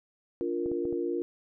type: chord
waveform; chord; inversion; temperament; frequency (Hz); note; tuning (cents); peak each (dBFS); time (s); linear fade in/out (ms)
sine; Bb major; first; just; 291.4 / 349.6 / 466.2; D4 / F4 / Bb4; -13 / +2 / 0; -35 / -30 / -34; 0.41-1.22; 0
type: clicks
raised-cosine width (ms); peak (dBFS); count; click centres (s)
2; -27; 4; 0.66 / 0.716 / 0.853 / 0.927
effects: none